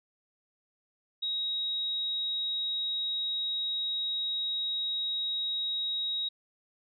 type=tone; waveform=sine; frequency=3800 Hz; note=A#7; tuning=33 cents sharp; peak=-29 dBFS; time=1.22-6.29 s; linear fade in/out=10 ms; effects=none